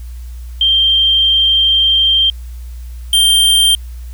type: tone pair in turn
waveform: sine / square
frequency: 3163 / 3163 Hz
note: G7 / G7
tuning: +15 / +15 cents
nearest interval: unison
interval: 0 cents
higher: neither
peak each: -8 dBFS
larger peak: neither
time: 0.61-2.3 / 3.13-3.75 s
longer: first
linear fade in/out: 2 ms
effects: added 60 Hz sine -25 dBFS peak until 4.13 s + white hiss -47 dBFS RMS until 4.13 s